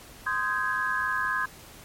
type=chord; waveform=sine; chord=Ab major seventh; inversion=first; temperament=just; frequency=1038.3 / 1245.9 / 1557.4 / 1661.2 Hz; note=C6 / Eb6 / G6 / Ab6; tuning=-14 / +2 / -12 / 0 cents; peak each=-30 / -33 / -32 / -28 dBFS; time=0.26-1.46 s; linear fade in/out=10 ms; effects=pink hiss -48 dBFS RMS until 1.84 s + MP3 64 kbps